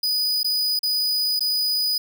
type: tone with dropouts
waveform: 45% pulse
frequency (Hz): 4964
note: D#8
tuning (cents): -5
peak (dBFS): -19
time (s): 0.03-1.98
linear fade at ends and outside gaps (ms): 5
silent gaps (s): 0.432-0.444 / 0.792-0.831 / 1.394-1.406
effects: none